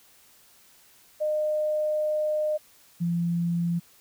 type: tone pair in turn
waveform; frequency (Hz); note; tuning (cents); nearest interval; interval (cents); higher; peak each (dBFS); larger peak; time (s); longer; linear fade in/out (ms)
sine; 610 / 171.18; D#5 / F3; -34 / -34; octave + minor seventh; 2200; first; -23 / -23; neither; 1.2-2.58 / 3-3.8; first; 20
effects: white hiss -57 dBFS RMS until 4 s